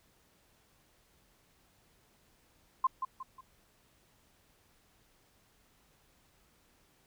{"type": "tone with echo", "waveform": "sine", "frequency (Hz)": 1046.5, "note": "C6", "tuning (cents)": 0, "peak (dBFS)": -23, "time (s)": [2.84, 2.87], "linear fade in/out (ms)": 5, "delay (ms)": 180, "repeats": 3, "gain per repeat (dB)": -8, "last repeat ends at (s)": 3.41, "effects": ["pink hiss -68 dBFS RMS until 7.06 s"]}